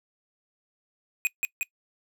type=tone with echo; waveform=square; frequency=2489 Hz; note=D#7; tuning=in tune; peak=-22 dBFS; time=1.25-1.27 s; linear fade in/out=0 ms; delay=180 ms; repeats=2; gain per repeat=-2 dB; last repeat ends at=1.63 s; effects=noise-tail reverb RT60 0.1 s tail -23 dB re dry